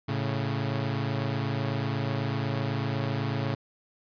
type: tone pair together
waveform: sawtooth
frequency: 110 / 138.05 Hz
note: A2 / C#3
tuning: 0 / -7 cents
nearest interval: major third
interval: 393 cents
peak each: -26 dBFS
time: 0.08-3.55 s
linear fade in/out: 10 ms
effects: resampled to 11025 Hz